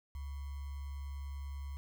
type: tone with sample-and-hold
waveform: sine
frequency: 69.9 Hz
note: C#2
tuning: 15 cents sharp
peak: -39 dBFS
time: 0.15-1.77 s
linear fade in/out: 0 ms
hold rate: 1050 Hz
effects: none